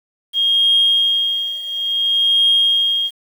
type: tone with tremolo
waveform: sine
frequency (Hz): 3244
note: G#7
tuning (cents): -41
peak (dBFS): -9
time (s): 0.33-3.11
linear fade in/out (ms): 50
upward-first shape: triangle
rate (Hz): 0.58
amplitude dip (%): 85
effects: tanh soft clip ceiling -5 dBFS + 7-bit